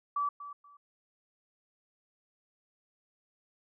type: tone with echo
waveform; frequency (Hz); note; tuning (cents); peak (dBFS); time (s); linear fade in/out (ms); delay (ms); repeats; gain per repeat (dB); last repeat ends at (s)
sine; 1153; D6; -32; -28; 0.16-0.29; 5; 240; 2; -13; 0.77
effects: none